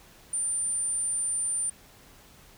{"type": "tone", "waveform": "sine", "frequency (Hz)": 9170, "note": "D9", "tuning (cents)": -42, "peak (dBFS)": -26, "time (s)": [0.33, 1.7], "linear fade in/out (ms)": 5, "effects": ["pink hiss -54 dBFS RMS until 2.57 s"]}